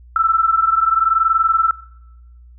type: tone pair together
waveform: sine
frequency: 1321.2 / 1342 Hz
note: E6 / E6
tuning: +4 / +31 cents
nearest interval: unison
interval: 27 cents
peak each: -14 / -17 dBFS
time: 0.16-1.71 s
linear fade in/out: 2 ms
effects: noise-tail reverb RT60 1.0 s tail -22 dB re dry + added 60 Hz sine -40 dBFS peak until 2.58 s